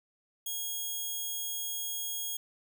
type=tone; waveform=5% pulse; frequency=3300 Hz; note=G#7; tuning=12 cents flat; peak=-25 dBFS; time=0.46-2.37 s; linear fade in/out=5 ms; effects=none